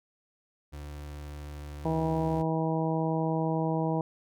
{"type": "tone", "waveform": "35% pulse", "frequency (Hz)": 73.4, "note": "D2", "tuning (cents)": 0, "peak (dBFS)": -37, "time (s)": [0.72, 2.43], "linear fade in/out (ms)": 20}
{"type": "harmonic tone", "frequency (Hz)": 160.8, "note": "E3", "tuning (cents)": -43, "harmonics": [1, 2, 3, 4, 5, 6], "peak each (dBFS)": [-29, -32, -34, -35, -36, -37], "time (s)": [1.85, 4.01], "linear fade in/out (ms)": 2}
{"effects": []}